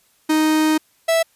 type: tone pair in turn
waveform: 45% pulse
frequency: 311.1 / 657.6 Hz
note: D#4 / E5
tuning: 0 / -4 cents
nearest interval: octave + minor second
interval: 1296 cents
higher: second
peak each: -14 dBFS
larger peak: neither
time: 0.29-0.78 / 1.08-1.23 s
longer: first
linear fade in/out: 10 ms
effects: white hiss -59 dBFS RMS until 1.35 s + resampled to 32000 Hz